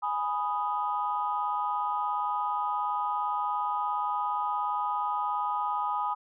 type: chord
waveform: sine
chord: G# minor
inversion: none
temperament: equal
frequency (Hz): 830.6 / 987.8 / 1244.5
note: G#5 / B5 / D#6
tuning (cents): 0 / 0 / 0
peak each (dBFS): -31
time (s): 0.02-6.15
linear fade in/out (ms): 20
effects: tanh soft clip ceiling -17 dBFS